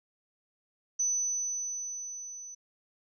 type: tone with level ramp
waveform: sine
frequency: 6000 Hz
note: F#8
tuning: 23 cents sharp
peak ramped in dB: -25 to -42 dBFS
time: 0.99-2.55 s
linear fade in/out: 10 ms
effects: none